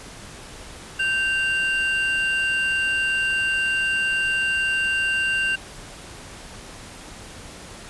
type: tone pair together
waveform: triangle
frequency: 1557.2 / 2778 Hz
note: G6 / F7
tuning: -12 / -10 cents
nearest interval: minor seventh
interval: 1002 cents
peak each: -21 dBFS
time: 0.99-5.56 s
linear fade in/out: 10 ms
effects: pink hiss -40 dBFS RMS until 7.89 s + resampled to 24000 Hz